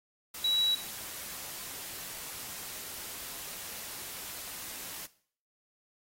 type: tone in noise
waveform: sine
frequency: 3900 Hz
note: B7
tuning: 23 cents flat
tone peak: -25 dBFS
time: 0.44-0.75 s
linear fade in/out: 5 ms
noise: white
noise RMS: -42 dBFS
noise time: 0.34-5.06 s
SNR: +14 dB
effects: noise-tail reverb RT60 0.5 s tail -17 dB re dry + AAC 48 kbps